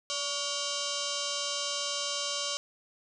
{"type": "tone with frequency modulation", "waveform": "sine", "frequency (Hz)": 1127, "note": "C#6", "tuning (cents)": 28, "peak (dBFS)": -30, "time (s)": [0.1, 2.57], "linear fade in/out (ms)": 0, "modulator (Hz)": 852, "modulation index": 7, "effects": []}